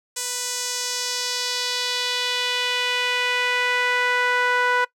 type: tone with band-pass filter sweep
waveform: sawtooth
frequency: 493.9 Hz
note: B4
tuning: in tune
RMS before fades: -23 dBFS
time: 0.16-4.85 s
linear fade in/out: 10 ms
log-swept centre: 7700 to 1400 Hz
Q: 1.8
effects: noise-tail reverb RT60 0.1 s tail -20 dB re dry